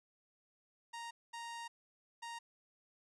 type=tone bursts at uneven times; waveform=sawtooth; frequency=932.3 Hz; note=A#5; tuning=in tune; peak=-40 dBFS; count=3; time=0.93-1.11 / 1.33-1.68 / 2.22-2.39 s; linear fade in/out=10 ms; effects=resampled to 22050 Hz